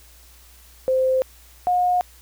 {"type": "tone pair in turn", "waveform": "sine", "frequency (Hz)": [520, 719.8], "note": ["C5", "F#5"], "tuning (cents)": [-11, -48], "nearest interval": "tritone", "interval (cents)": 563, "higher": "second", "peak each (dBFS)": -16, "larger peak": "neither", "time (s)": [[0.88, 1.22], [1.67, 2.01]], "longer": "neither", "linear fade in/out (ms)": 0, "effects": ["added 60 Hz sine -49 dBFS peak until 2.21 s", "white hiss -51 dBFS RMS until 2.21 s"]}